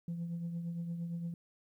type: tone with tremolo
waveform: sine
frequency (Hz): 169.8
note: F3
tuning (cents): -48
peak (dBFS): -32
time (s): 0.08-1.34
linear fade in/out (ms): 2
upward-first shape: triangle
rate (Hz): 8.7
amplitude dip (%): 55
effects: tanh soft clip ceiling -33 dBFS + 12-bit